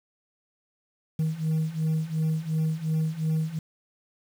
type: beating tone pair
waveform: sine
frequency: 156.6 / 159.4 Hz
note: D#3 / D#3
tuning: +11 / +42 cents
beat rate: 2.8 Hz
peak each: -26 / -24 dBFS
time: 1.19-3.59 s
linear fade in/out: 5 ms
effects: tanh soft clip ceiling -21 dBFS + 8-bit